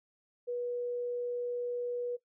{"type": "tone", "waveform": "sine", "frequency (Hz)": 486, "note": "B4", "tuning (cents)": -28, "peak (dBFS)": -32, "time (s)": [0.47, 2.17], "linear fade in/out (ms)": 20, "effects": ["noise-tail reverb RT60 0.1 s tail -17 dB re dry"]}